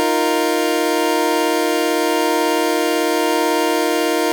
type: chord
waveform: 25% pulse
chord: Eb suspended second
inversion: none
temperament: equal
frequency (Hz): 311.1 / 349.2 / 466.2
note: Eb4 / F4 / Bb4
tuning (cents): 0 / 0 / 0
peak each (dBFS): -16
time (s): 0-4.32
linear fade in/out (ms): 0
effects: none